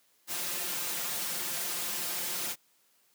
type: noise with comb filter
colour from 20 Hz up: white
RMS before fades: -34 dBFS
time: 0.27-2.56 s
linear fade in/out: 50 ms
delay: 5.7 ms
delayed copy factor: +0.95
effects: white hiss -68 dBFS RMS until 3.14 s + high-pass 150 Hz 12 dB/octave